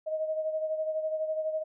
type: beating tone pair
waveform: sine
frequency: 626 / 638 Hz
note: D#5 / D#5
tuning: +10 / +43 cents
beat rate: 12 Hz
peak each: -29 / -37 dBFS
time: 0.06-1.64 s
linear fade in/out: 20 ms
effects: none